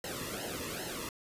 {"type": "noise with flanger", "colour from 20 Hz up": "pink", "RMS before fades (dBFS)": -39, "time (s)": [0.04, 1.09], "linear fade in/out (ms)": 2, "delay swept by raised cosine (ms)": [0.84, 1.34], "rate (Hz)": 2.5, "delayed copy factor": -0.9, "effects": ["resampled to 32000 Hz"]}